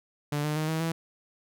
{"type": "tone with pitch steps", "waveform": "sawtooth", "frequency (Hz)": [146.83, 151.05, 155.38, 159.84, 164.43], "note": ["D3", "D3", "D#3", "D#3", "E3"], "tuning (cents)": [0, 49, -2, 47, -4], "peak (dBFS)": -23, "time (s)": [0.32, 0.92], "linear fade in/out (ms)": 5, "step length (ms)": 120, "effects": []}